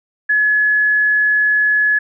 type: tone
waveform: sine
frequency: 1700 Hz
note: G#6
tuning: 40 cents sharp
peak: -11 dBFS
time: 0.29-1.99 s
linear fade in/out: 10 ms
effects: none